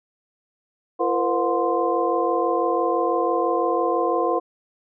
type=tone cluster; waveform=sine; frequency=340.5 / 465 / 511 / 720 / 1043 Hz; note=F4 / A#4 / C5 / F#5 / C6; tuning=-44 / -4 / -41 / -47 / -6 cents; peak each=-25 dBFS; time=0.99-4.4 s; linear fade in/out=20 ms; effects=none